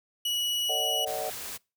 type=tone; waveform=40% pulse; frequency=2929 Hz; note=F#7; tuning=18 cents flat; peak=-26 dBFS; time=0.25-1.05 s; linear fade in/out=5 ms
type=chord; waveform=sine; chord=D# half-diminished seventh; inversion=second; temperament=just; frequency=448 / 560 / 622.3 / 746.7 Hz; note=A4 / C#5 / D#5 / F#5; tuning=+31 / +18 / 0 / +16 cents; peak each=-38 / -37 / -35 / -34 dBFS; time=0.69-1.3 s; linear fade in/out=5 ms
type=noise; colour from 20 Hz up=white; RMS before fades=-38 dBFS; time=1.06-1.58 s; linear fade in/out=20 ms
effects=noise-tail reverb RT60 0.3 s tail -26 dB re dry